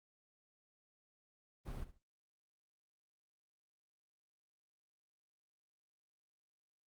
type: noise with echo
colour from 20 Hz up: brown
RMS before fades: -44 dBFS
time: 1.65-1.85 s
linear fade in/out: 20 ms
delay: 70 ms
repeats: 2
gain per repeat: -14 dB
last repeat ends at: 1.99 s
effects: Opus 32 kbps